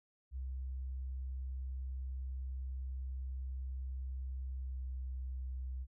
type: tone with pitch glide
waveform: sine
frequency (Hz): 65 to 64.29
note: C2 to C2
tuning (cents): -11 to -30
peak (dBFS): -38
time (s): 0.31-5.87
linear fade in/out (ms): 50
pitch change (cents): -19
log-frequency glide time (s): 4.58-4.83
effects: none